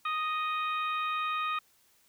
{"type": "harmonic tone", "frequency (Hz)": 622.3, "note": "D#5", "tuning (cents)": 0, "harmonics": [2, 3, 4, 5, 6], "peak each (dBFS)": [-30, -43, -37, -48, -43], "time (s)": [0.05, 1.59], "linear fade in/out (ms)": 5, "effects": ["white hiss -66 dBFS RMS until 2.08 s"]}